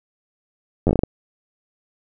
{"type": "slowing click train", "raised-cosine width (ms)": 2, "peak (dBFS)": -4, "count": 8, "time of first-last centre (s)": [0.87, 1.035], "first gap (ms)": 10, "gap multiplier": 1.28, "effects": []}